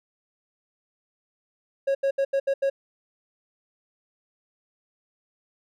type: tone bursts at uneven times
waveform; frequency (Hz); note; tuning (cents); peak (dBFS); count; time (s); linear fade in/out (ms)
triangle; 548; C#5; -20; -18; 6; 1.87-1.95 / 2.03-2.11 / 2.18-2.25 / 2.33-2.4 / 2.47-2.54 / 2.62-2.7; 10
effects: none